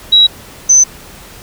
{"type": "tone pair in turn", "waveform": "sine", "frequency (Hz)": [3874, 6111], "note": ["B7", "G8"], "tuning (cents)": [-34, -45], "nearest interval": "minor sixth", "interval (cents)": 789, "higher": "second", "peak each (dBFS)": -3, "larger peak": "neither", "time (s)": [[0.12, 0.27], [0.69, 0.84]], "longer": "neither", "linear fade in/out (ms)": 10, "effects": ["pink hiss -35 dBFS RMS until 1.42 s"]}